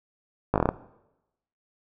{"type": "slowing click train", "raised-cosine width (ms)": 1, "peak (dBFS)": -7, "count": 7, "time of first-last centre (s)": [0.54, 0.69], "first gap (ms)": 18, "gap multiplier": 1.13, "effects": ["noise-tail reverb RT60 0.9 s tail -18 dB re dry"]}